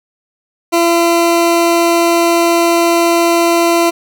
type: tone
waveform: 20% pulse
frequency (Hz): 339.3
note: F4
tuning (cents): -50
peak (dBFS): -4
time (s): 0.72-3.91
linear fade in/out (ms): 20
effects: none